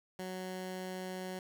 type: tone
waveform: 15% pulse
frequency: 185.3 Hz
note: F#3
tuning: 3 cents sharp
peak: -33 dBFS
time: 0.19-1.39 s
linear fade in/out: 2 ms
effects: none